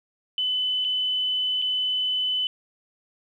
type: tone with dropouts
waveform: sine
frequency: 3013 Hz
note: F#7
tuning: 31 cents sharp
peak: -22 dBFS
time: 0.38-2.47 s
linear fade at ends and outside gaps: 1 ms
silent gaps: 0.844-0.848 / 1.617-1.622 s
effects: 10-bit